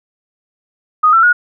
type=tone with pitch steps; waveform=sine; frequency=1244.5 / 1341.5 / 1446.2 Hz; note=D#6 / E6 / F#6; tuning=0 / +30 / -40 cents; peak=-6 dBFS; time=1.03-1.33 s; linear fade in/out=10 ms; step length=100 ms; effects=none